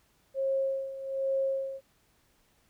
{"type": "tone with tremolo", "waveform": "sine", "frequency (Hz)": 539, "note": "C#5", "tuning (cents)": -49, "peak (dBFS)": -25, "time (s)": [0.34, 1.81], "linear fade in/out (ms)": 50, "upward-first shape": "sine", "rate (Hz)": 1.2, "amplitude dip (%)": 75, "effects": ["pink hiss -68 dBFS RMS until 2.69 s"]}